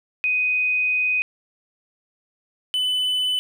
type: tone pair in turn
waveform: sine / triangle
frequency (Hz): 2499 / 3005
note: D#7 / F#7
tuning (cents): +7 / +26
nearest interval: minor third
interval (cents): 319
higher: second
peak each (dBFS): -18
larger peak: neither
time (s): 0.24-1.22 / 2.74-3.39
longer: first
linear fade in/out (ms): 0
effects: none